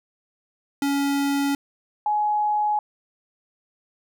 square / sine tone pair in turn, 280.6 / 840.8 Hz, C#4 / G#5, +21 / +21 cents, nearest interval octave + perfect fifth, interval 1900 cents, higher second, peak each -21 / -19 dBFS, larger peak second, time 0.82-1.55 / 2.06-2.79 s, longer neither, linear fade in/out 2 ms, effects none

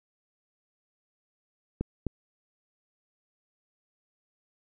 clicks, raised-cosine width 3 ms, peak -16 dBFS, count 2, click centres 1.81 / 2.067 s, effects none

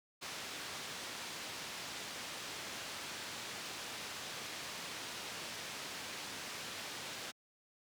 white low-pass noise, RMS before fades -45 dBFS, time 0.21-7.32 s, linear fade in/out 20 ms, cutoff 5000 Hz, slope 12 dB/octave, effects high-pass 100 Hz 12 dB/octave

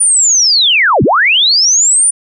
sine linear two-way sweep, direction down then up, 9530 to 87.31 to 9530 Hz, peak -6 dBFS, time 0-2.11 s, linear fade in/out 10 ms, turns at 1.03 s, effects none

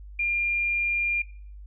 sine tone, 2400 Hz, D7, 37 cents sharp, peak -23 dBFS, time 0.19-1.22 s, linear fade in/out 5 ms, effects noise-tail reverb RT60 0.5 s tail -18 dB re dry + added 50 Hz sine -40 dBFS peak until 1.66 s

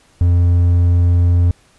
triangle tone, 87.31 Hz, F2, in tune, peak -7 dBFS, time 0.21-1.51 s, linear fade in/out 0 ms, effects pink hiss -52 dBFS RMS until 1.78 s + resampled to 24000 Hz

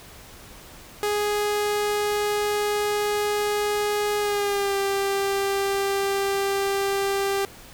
sawtooth tone with pitch glide, 415.3 to 394.7 Hz, G#4 to G4, 0 to +12 cents, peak -18 dBFS, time 1.03-7.45 s, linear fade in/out 0 ms, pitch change -88 cents, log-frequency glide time 4.19-4.77 s, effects pink hiss -45 dBFS RMS until 7.73 s

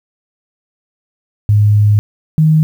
sine tone pair in turn, 104.4 / 156.42 Hz, G#2 / D#3, +10 / +10 cents, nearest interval perfect fifth, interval 700 cents, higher second, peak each -6 dBFS, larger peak neither, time 1.49-1.99 / 2.38-2.63 s, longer first, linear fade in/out 0 ms, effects 7-bit

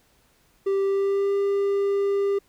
triangle tone with pitch glide, 391.9 to 398.8 Hz, G4 to G4, 0 to +30 cents, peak -18 dBFS, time 0.66-2.39 s, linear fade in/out 10 ms, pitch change +30 cents, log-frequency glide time 0.84-1.34 s, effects pink hiss -62 dBFS RMS until 2.48 s

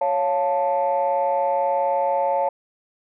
sine chord, Db augmented, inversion none, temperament equal, 554.4 / 698.5 / 880 Hz, Db5 / F5 / A5, 0 / 0 / 0 cents, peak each -21 / -24 / -21 dBFS, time 0.01-2.49 s, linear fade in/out 5 ms, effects tanh soft clip ceiling -12 dBFS

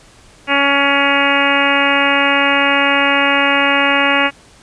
harmonic tone with a mistuned harmonic, 280.3 Hz, C#4, 19 cents sharp, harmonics 1 / 2 / 3 / 4 / 5 / 6 / 7 / 8 / 9 / 10, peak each -20 / -20 / -20 / -20 / -20 / -20 / -20 / -20 / -20 / -20 dBFS, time 0.47-4.31 s, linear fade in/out 50 ms, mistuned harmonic 10, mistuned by +15 cents, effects pink hiss -45 dBFS RMS until 4.62 s + resampled to 22050 Hz

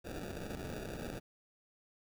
violet noise with sample-and-hold, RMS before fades -43 dBFS, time 0.04-1.2 s, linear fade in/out 20 ms, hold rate 1050 Hz, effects none

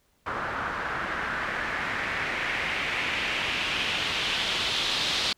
white noise with low-pass filter sweep, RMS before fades -29 dBFS, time 0.26-5.33 s, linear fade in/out 5 ms, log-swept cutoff 1300 to 4000 Hz, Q 2.5, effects pink hiss -68 dBFS RMS until 5.37 s

